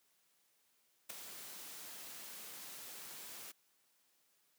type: noise with ADSR envelope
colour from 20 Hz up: white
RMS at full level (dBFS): -41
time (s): 1.09-3.52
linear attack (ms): 13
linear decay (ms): 5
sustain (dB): -9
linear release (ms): 12
effects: white hiss -75 dBFS RMS until 4.58 s + high-pass 150 Hz 12 dB/octave